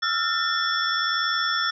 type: tone cluster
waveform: sine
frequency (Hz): 1322 / 1403 / 1798 / 3435 / 5390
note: E6 / F6 / A6 / A7 / E8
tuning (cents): +5 / +8 / +37 / -42 / +38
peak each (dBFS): -28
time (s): 0.02-1.71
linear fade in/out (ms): 10
effects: none